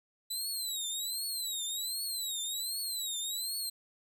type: tone with vibrato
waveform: 20% pulse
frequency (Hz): 3958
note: B7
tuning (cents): +3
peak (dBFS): -28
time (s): 0.3-3.7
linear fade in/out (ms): 10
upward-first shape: triangle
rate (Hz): 1.3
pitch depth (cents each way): 190
effects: none